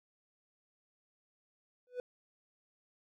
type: tone with exponential growth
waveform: triangle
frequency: 496 Hz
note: B4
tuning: 7 cents sharp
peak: -30 dBFS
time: 1.87-2 s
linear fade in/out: 1 ms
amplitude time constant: 27 ms
effects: none